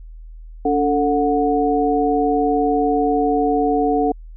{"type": "tone cluster", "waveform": "sine", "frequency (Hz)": [285, 444.5, 732], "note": ["C#4", "A4", "F#5"], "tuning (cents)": [48, 18, -19], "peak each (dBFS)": -19, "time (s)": [0.65, 4.12], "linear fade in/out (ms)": 5, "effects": ["added 40 Hz sine -34 dBFS peak until 4.36 s"]}